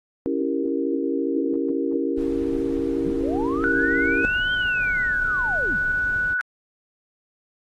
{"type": "chord", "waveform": "sine", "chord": "C# diminished seventh", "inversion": "none", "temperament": "equal", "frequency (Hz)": [277.2, 329.6, 392, 466.2], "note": ["C#4", "E4", "G4", "Bb4"], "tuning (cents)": [0, 0, 0, 0], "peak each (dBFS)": [-25, -26, -28, -28], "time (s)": [0.26, 4.25], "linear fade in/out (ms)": 0}
{"type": "noise", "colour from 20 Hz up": "brown", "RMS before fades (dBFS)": -36, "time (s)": [2.17, 6.34], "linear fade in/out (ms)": 10}
{"type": "linear two-way sweep", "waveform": "sine", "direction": "up then down", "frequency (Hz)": [85.7, 3157, 85.7], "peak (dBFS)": -29, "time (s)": [3.03, 5.8], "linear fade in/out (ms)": 50, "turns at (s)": 4.53}
{"type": "tone", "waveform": "sine", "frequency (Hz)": 1479, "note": "F#6", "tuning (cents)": -1, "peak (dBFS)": -20, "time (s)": [3.64, 6.41], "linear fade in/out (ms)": 0}
{"effects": ["AAC 32 kbps"]}